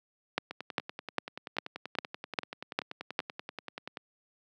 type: two click trains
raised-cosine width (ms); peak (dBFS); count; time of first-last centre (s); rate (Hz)
0.3; -11 / -22; 8 / 37; 0.38-3.191 / 0.51-3.972; 2.49 / 10.4
effects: high-pass 200 Hz 12 dB/octave